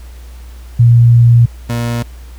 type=tone pair in turn; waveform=sine / 30% pulse; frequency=118.4 / 118.4 Hz; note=A#2 / A#2; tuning=+27 / +27 cents; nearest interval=unison; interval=0 cents; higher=neither; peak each=-3 / -12 dBFS; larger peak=first; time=0.79-1.46 / 1.69-2.03 s; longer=first; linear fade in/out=10 ms; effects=added 60 Hz sine -29 dBFS peak until 2.38 s + pink hiss -44 dBFS RMS until 2.38 s